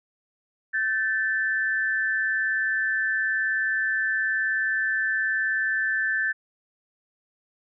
sine tone pair together, 1541 / 1760 Hz, G6 / A6, -30 / 0 cents, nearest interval major second, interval 230 cents, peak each -26 / -24 dBFS, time 0.73-6.33 s, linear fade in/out 20 ms, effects none

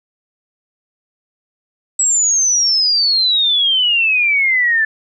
sine exponential sweep, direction down, 7840 to 1742 Hz, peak -11 dBFS, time 1.99-4.85 s, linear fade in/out 5 ms, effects none

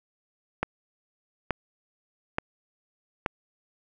click train, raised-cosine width 0.5 ms, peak -10 dBFS, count 4, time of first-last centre 0.63-3.262 s, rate 1.14 Hz, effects none

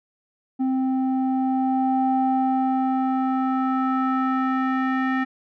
square tone with low-pass filter sweep, 261.6 Hz, C4, in tune, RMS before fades -22 dBFS, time 0.59-5.25 s, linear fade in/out 20 ms, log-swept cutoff 530 to 1800 Hz, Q 3.4, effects none

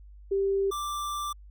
sine / square tone pair in turn, 392.5 / 1176.2 Hz, G4 / D6, +2 / +2 cents, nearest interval octave + perfect fifth, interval 1900 cents, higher second, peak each -23 / -31 dBFS, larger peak first, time 0.31-0.71 / 0.71-1.33 s, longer second, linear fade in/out 10 ms, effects added 50 Hz sine -46 dBFS peak until 1.5 s

